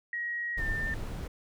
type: tone with pitch glide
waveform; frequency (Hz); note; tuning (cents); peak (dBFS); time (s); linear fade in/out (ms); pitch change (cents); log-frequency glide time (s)
sine; 1896 to 1795.8; A#6 to A6; +29 to +35; -31; 0.13-0.94; 2; -94; 0.57-0.62
type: noise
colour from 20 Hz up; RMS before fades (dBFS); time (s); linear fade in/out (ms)
brown; -35; 0.57-1.28; 10
effects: none